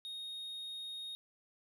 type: tone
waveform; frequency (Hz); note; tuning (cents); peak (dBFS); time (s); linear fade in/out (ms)
triangle; 3723; A#7; -3; -40; 0.05-1.15; 0
effects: none